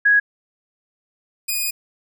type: tone pair in turn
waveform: sine / 5% pulse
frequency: 1661.2 / 2473 Hz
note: G#6 / D#7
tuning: 0 / -11 cents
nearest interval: perfect fifth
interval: 689 cents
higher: second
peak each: -11 dBFS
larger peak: neither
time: 0.05-0.2 / 1.48-1.71 s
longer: second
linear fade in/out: 10 ms
effects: none